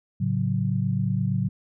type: chord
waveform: sine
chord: F# minor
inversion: first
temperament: equal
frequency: 110 / 138.59 / 185 Hz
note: A2 / C#3 / F#3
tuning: 0 / 0 / 0 cents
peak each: -26 dBFS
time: 0.2-1.49 s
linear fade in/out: 10 ms
effects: none